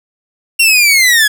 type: linear sweep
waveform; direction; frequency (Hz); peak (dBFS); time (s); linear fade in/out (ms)
sawtooth; down; 2767 to 1661.2; -3; 0.59-1.28; 10
effects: none